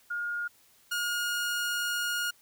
sine / sawtooth tone pair in turn, 1424 / 1430.2 Hz, F6 / F6, +33 / +41 cents, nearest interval unison, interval 8 cents, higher second, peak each -30 / -25 dBFS, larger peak second, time 0.1-0.48 / 0.91-2.31 s, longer second, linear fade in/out 10 ms, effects white hiss -62 dBFS RMS until 2.41 s

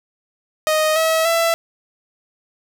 sawtooth tone with pitch steps, 622 / 643.9 / 666.6 Hz, D#5 / E5 / E5, -1 / -41 / +19 cents, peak -11 dBFS, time 0.67-1.54 s, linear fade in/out 0 ms, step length 290 ms, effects none

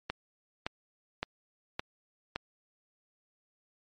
click train, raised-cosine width 0.3 ms, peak -16 dBFS, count 5, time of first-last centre 0.1-2.36 s, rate 1.77 Hz, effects MP3 48 kbps

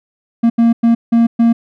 triangle tone bursts at uneven times, 231.9 Hz, A#3, 9 cents flat, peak -5 dBFS, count 5, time 0.43-0.5 / 0.58-0.73 / 0.83-0.95 / 1.12-1.27 / 1.39-1.53 s, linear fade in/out 10 ms, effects none

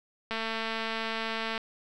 click train, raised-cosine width 0.3 ms, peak -17 dBFS, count 285, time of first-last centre 0.31-1.578 s, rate 224 Hz, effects none

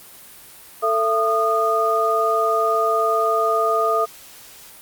sine tone cluster, 444.7 / 672 / 1227 Hz, A4 / E5 / D#6, +18 / +33 / -25 cents, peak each -22 / -21 / -19 dBFS, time 0.82-4.06 s, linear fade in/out 20 ms, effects white hiss -43 dBFS RMS until 4.81 s + Opus 32 kbps

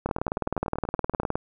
two click trains, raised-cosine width 1 ms, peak -11 / -20 dBFS, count 26 / 13, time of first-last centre 0.06-1.355 / 0.09-1.233 s, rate 19.3 / 10.5 Hz, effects none

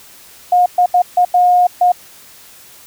sine tone bursts at uneven times, 717 Hz, F5, 45 cents sharp, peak -7 dBFS, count 6, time 0.52-0.66 / 0.78-0.86 / 0.94-1.02 / 1.17-1.25 / 1.34-1.67 / 1.81-1.92 s, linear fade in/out 5 ms, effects white hiss -41 dBFS RMS until 2.86 s

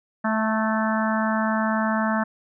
harmonic tone with a mistuned harmonic, 219 Hz, A3, 8 cents flat, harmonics 1 / 3 / 4 / 5 / 6 / 7 / 8, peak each -23 / -28 / -29 / -30 / -31 / -31 / -32 dBFS, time 0.24-2.24 s, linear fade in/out 10 ms, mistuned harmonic 4, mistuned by +16 cents, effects none

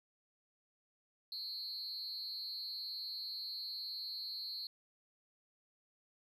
triangle tone with amplitude modulation, 4270 Hz, C8, 34 cents sharp, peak -35 dBFS, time 1.32-4.67 s, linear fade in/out 2 ms, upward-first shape sine, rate 261 Hz, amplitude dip 90%, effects tanh soft clip ceiling -32 dBFS

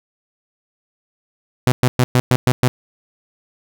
sawtooth tone bursts, 125.4 Hz, B2, 27 cents sharp, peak -7 dBFS, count 7, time 1.67-2.68 s, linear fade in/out 0 ms, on 50 ms, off 110 ms, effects none

